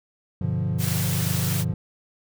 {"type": "chord", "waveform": "triangle", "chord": "G dominant seventh", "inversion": "none", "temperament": "equal", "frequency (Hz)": [98, 123.47, 146.83, 174.61], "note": ["G2", "B2", "D3", "F3"], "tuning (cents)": [0, 0, 0, 0], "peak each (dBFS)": -26, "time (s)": [0.41, 1.74], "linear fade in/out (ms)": 5}
{"type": "high-pass noise", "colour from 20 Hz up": "white", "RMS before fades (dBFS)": -30, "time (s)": [0.78, 1.65], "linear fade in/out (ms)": 50, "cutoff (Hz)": 240, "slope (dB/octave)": 24}
{"effects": []}